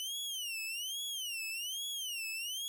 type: tone with vibrato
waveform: sawtooth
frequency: 2960 Hz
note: F#7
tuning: in tune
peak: -34 dBFS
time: 0-2.68 s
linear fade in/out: 0 ms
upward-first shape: sine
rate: 1.2 Hz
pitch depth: 220 cents each way
effects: none